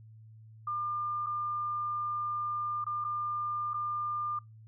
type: tone with dropouts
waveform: sine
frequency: 1200 Hz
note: D6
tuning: 37 cents sharp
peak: -31 dBFS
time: 0.67-4.39 s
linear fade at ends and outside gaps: 5 ms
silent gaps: 1.263-1.267 / 2.843-2.865 / 3.043-3.047 / 3.735-3.741 s
effects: noise-tail reverb RT60 0.2 s tail -26 dB re dry + added 110 Hz sine -50 dBFS peak until 4.67 s